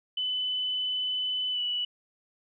sine tone with pitch glide, 3009 to 2954 Hz, F#7 to F#7, +28 to -3 cents, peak -27 dBFS, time 0.17-1.85 s, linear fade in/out 5 ms, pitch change -31 cents, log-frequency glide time 1.51-1.6 s, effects none

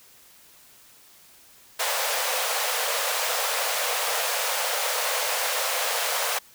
pink high-pass noise, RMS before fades -26 dBFS, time 1.79-6.39 s, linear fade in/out 10 ms, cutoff 470 Hz, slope 96 dB/octave, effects white hiss -53 dBFS RMS until 6.54 s

